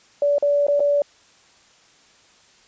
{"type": "tone with dropouts", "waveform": "sine", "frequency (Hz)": 576, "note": "D5", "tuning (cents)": -34, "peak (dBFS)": -15, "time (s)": [0.22, 1.02], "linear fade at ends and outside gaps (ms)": 2, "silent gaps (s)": [[0.383, 0.425], [0.668, 0.683], [0.796, 0.803]], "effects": ["white hiss -54 dBFS RMS until 2.67 s", "resampled to 16000 Hz"]}